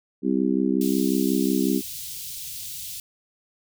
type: harmonic tone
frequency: 65.5 Hz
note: C2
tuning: 2 cents sharp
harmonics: 3 / 4 / 5 / 6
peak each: -25 / -23 / -25 / -28 dBFS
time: 0.22-1.82 s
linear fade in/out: 50 ms
type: band-stop noise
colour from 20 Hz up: white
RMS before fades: -35 dBFS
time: 0.81-3 s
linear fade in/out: 2 ms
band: 150 to 3000 Hz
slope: 24 dB/octave
effects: none